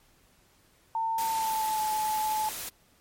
sine tone with pitch glide, 900 to 862.8 Hz, A5 to A5, +39 to -34 cents, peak -26 dBFS, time 0.95-2.49 s, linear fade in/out 2 ms, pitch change -73 cents, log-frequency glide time 1.24-1.81 s
white noise, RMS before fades -37 dBFS, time 1.18-2.69 s, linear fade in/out 2 ms
effects pink hiss -63 dBFS RMS until 3 s + MP3 64 kbps

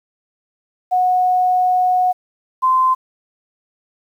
sine tone pair in turn, 732 / 1035.3 Hz, F#5 / C6, -19 / -19 cents, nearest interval tritone, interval 600 cents, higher second, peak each -12 / -11 dBFS, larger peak second, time 0.91-2.13 / 2.62-2.95 s, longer first, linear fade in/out 20 ms, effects 8-bit

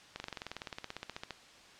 slowing click train, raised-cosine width 0.2 ms, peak -22 dBFS, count 22, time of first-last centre 0.16-1.307 s, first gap 40 ms, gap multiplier 1.03, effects white hiss -56 dBFS RMS until 1.79 s + low-pass 5000 Hz 12 dB/octave

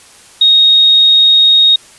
sine tone, 3736 Hz, A#7, 3 cents sharp, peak -4 dBFS, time 0.41-1.76 s, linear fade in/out 5 ms, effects white hiss -40 dBFS RMS until 1.98 s + resampled to 24000 Hz

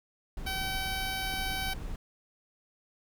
brown noise, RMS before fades -38 dBFS, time 0.37-1.96 s, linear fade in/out 2 ms
10% pulse tone, 766 Hz, G5, 40 cents flat, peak -24 dBFS, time 0.46-1.74 s, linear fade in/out 10 ms
clicks, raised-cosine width 3 ms, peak -30 dBFS, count 2, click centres 0.615 / 1.339 s
effects none

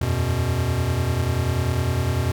square chord, E suspended second, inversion none, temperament equal, 82.41 / 92.5 / 123.47 Hz, E2 / F#2 / B2, 0 / 0 / 0 cents, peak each -26 / -26 / -24 dBFS, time 0.01-2.32 s, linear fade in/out 5 ms, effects none

